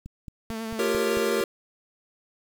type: click train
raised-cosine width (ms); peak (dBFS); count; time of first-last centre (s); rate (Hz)
5; -26; 6; 0.06-1.171; 4.5
type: tone with vibrato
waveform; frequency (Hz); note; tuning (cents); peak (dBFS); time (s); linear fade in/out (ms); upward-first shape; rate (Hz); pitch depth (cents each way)
sawtooth; 223.6; A3; +28; -27; 0.5-1.41; 0; triangle; 10; 32
type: chord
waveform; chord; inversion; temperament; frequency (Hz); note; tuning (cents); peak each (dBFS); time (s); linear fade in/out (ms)
square; G half-diminished seventh; third; equal with one note detuned; 349.2 / 395.6 / 466.2 / 554.4; F4 / G4 / Bb4 / Db5; 0 / +16 / 0 / 0; -32 / -28 / -28 / -32; 0.79-1.44; 2
effects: 9-bit